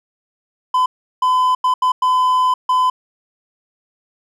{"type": "tone bursts at uneven times", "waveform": "triangle", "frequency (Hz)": 1013, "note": "B5", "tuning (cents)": 44, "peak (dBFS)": -10, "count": 6, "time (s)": [[0.74, 0.86], [1.22, 1.55], [1.64, 1.74], [1.82, 1.92], [2.02, 2.54], [2.69, 2.9]], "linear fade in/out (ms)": 5, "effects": []}